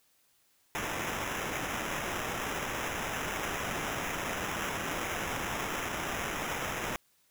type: noise with sample-and-hold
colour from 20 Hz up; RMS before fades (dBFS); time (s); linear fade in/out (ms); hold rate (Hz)
blue; -35; 0.75-6.96; 0; 4410
effects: white hiss -69 dBFS RMS until 7.3 s